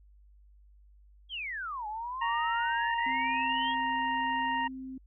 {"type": "exponential two-way sweep", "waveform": "sine", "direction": "down then up", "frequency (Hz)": [3342, 830.6, 3342], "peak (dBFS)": -34, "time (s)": [1.29, 3.75], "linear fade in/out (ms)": 50, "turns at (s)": 1.87}
{"type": "harmonic tone", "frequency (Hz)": 932.3, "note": "A#5", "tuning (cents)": 0, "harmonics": [1, 2, 3], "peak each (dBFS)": [-29, -34, -40], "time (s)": [2.21, 4.68], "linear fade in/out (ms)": 10}
{"type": "tone", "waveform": "sine", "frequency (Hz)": 261.6, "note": "C4", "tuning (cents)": 0, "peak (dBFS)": -38, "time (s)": [3.06, 4.98], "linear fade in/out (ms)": 5}
{"effects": ["added 50 Hz sine -55 dBFS peak until 5.06 s"]}